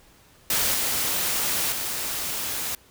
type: noise with level steps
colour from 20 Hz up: white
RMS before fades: -23 / -25 / -29 dBFS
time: 0.5-2.75 s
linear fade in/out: 2 ms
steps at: 0.74 / 1.72 s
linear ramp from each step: 2 ms
effects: pink hiss -55 dBFS RMS until 2.9 s